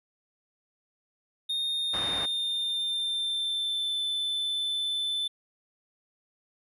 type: tone with pitch glide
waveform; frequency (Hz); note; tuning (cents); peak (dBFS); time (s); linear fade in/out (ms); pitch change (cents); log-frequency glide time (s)
triangle; 3681 to 3523; A#7 to A7; -23 to +1; -26; 1.49-5.28; 10; -76; 1.65-4.02
type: low-pass noise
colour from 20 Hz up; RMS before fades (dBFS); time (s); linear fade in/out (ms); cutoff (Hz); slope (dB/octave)
white; -37; 1.93-2.26; 10; 1600; 12
effects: none